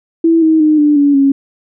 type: tone with pitch steps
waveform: sine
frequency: 329.6 / 318 / 306.8 / 296 / 285.6 / 275.6 Hz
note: E4 / D#4 / D#4 / D4 / D4 / C#4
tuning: 0 / +38 / -24 / +14 / -48 / -10 cents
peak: -6 dBFS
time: 0.24-1.32 s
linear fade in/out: 5 ms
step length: 180 ms
effects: none